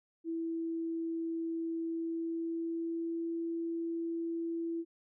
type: tone with pitch glide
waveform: sine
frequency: 329.6 to 333.4 Hz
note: E4 to E4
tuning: 0 to +20 cents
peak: -33 dBFS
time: 0.24-4.85 s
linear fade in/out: 50 ms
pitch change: +20 cents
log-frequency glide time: 1.84-3.31 s
effects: none